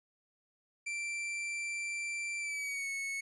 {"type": "tone with pitch glide", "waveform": "45% pulse", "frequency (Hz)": [2349, 2204], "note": ["D7", "C#7"], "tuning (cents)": [0, -11], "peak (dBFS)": -35, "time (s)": [0.86, 3.21], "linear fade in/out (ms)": 10, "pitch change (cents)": -111, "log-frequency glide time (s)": [2.39, 2.89], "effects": ["resampled to 24000 Hz"]}